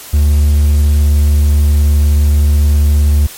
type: tone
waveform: triangle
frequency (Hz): 73.42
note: D2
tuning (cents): 0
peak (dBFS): -4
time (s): 0.13-3.27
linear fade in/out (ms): 10
effects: white hiss -31 dBFS RMS until 3.37 s + MP3 64 kbps